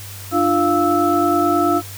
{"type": "tone cluster", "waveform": "sine", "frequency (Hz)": [298.1, 347.4, 696, 1311], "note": ["D4", "F4", "F5", "E6"], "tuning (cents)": [26, -9, -6, -10], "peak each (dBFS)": -19, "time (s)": [0.31, 1.82], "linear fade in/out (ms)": 50, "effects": ["added 98 Hz sine -34 dBFS peak until 1.97 s", "white hiss -36 dBFS RMS until 1.97 s"]}